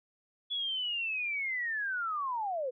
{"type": "linear sweep", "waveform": "sine", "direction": "down", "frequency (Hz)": [3416, 480], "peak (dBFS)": -31, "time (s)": [0.5, 2.71], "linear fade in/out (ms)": 20, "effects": []}